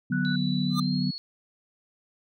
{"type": "chord", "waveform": "sine", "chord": "B minor", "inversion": "first", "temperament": "just", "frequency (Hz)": [148.16, 185.21, 246.9], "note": ["D3", "F#3", "B3"], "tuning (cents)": [16, 2, 0], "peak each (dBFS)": [-29, -27, -28], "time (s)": [0.1, 1.11], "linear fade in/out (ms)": 10}
{"type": "tone", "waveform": "sine", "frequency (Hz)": 1480, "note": "F#6", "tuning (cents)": 0, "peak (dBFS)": -31, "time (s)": [0.12, 0.36], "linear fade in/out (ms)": 5}
{"type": "tone with pitch glide", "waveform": "sine", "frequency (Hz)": [3951, 4359], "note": ["B7", "C#8"], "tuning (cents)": [0, -30], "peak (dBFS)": -34, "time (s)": [0.25, 1.18], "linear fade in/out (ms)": 0, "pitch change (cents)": 170, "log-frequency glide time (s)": [0.65, 1.06]}
{"type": "tone with exponential growth", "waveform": "square", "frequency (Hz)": 1208, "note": "D6", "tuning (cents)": 48, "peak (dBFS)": -25, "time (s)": [0.7, 0.8], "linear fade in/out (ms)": 5, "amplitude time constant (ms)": 21}
{"effects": []}